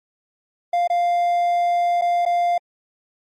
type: tone with dropouts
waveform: triangle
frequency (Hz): 698.5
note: F5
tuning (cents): 0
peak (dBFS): -14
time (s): 0.73-2.58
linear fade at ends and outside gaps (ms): 5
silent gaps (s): 0.875-0.899 / 2.013-2.019 / 2.253-2.261
effects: MP3 64 kbps